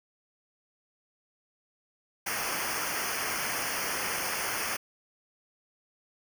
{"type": "noise with comb filter", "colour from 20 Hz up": "pink", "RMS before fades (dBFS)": -32, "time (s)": [2.26, 4.77], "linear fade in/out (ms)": 10, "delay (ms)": 0.26, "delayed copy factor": -0.95, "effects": []}